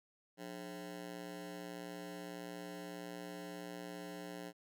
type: ring-modulated tone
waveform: 20% pulse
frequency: 237.9 Hz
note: A#3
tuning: 35 cents sharp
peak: -37 dBFS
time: 0.37-4.53 s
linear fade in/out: 50 ms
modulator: 59.1 Hz
effects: none